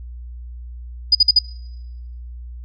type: tone bursts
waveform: sine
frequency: 4950 Hz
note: D#8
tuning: 10 cents flat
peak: -8 dBFS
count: 4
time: 1.12-1.39 s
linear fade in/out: 5 ms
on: 30 ms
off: 50 ms
effects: noise-tail reverb RT60 1.0 s tail -24 dB re dry + added 60 Hz sine -31 dBFS peak until 2.64 s